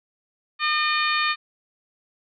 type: harmonic tone with a mistuned harmonic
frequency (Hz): 607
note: D#5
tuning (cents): -43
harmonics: 2 / 3 / 4 / 5 / 6 / 7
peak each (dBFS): -24 / -26 / -26 / -32 / -30 / -31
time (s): 0.59-1.36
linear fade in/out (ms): 50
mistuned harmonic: 7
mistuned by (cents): +41
effects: none